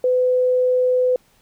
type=tone; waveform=sine; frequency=504 Hz; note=B4; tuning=35 cents sharp; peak=-14 dBFS; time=0.04-1.16 s; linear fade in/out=2 ms; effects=pink hiss -58 dBFS RMS until 1.41 s